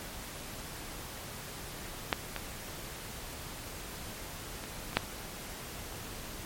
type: clicks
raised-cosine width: 0.3 ms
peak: -9 / -17 / -26 / -25 / -7 dBFS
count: 5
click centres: 2.128 / 2.363 / 4.639 / 4.931 / 4.97 s
effects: pink hiss -43 dBFS RMS until 6.45 s + MP3 64 kbps